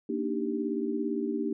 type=chord; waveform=sine; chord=Eb major seventh; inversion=second; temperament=equal; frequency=233.1 / 293.7 / 311.1 / 392 Hz; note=Bb3 / D4 / Eb4 / G4; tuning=0 / 0 / 0 / 0 cents; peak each=-33 / -33 / -35 / -33 dBFS; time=0.09-1.53 s; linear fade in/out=5 ms; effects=none